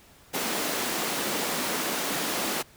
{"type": "high-pass noise", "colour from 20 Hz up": "pink", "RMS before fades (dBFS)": -29, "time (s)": [0.33, 2.63], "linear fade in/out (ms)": 20, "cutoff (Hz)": 200, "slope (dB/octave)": 24, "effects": ["pink hiss -55 dBFS RMS until 2.76 s"]}